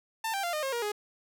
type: tone with pitch steps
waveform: sawtooth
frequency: 894 / 787.3 / 693.4 / 610.6 / 537.8 / 473.6 / 417.1 Hz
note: A5 / G5 / F5 / D#5 / C5 / A#4 / G#4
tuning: +27 / +7 / -13 / -33 / +47 / +27 / +7 cents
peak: -26 dBFS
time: 0.24-0.919 s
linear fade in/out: 5 ms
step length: 97 ms
effects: none